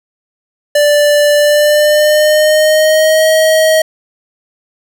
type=tone with pitch glide; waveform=square; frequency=587.3 to 633.1 Hz; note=D5 to D#5; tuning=0 to +30 cents; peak=-7 dBFS; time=0.75-3.82 s; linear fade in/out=5 ms; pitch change=+130 cents; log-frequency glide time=1.35-3.28 s; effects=none